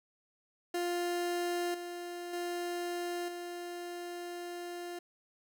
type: tone with level steps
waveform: 30% pulse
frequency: 350 Hz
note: F4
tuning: 4 cents sharp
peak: -29 / -37 / -32 / -37 dBFS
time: 0.74-4.99 s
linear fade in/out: 5 ms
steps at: 1.74 / 2.33 / 3.28 s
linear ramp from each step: 5 ms
effects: none